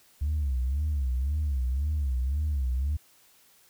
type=tone with vibrato; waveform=sine; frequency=69 Hz; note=C#2; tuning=7 cents flat; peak=-23 dBFS; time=0.21-2.97 s; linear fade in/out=10 ms; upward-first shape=sine; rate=1.9 Hz; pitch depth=180 cents each way; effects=tanh soft clip ceiling -22 dBFS + white hiss -60 dBFS RMS until 3.69 s